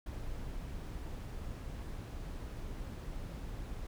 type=noise; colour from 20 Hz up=brown; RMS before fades=-42 dBFS; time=0.06-3.87 s; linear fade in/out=5 ms; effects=none